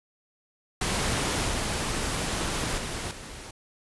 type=noise with level steps; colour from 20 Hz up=pink; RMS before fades=-27 / -29 / -33 / -41 dBFS; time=0.81-3.51 s; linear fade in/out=5 ms; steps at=1.48 / 2.78 / 3.11 s; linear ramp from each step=2 ms; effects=resampled to 24000 Hz